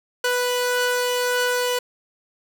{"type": "tone pair together", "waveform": "sawtooth", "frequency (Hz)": [493.9, 1480], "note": ["B4", "F#6"], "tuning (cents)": [0, 0], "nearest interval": "octave + perfect fifth", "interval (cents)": 1900, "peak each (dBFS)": [-17, -22], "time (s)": [0.24, 1.79], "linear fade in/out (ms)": 5, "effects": []}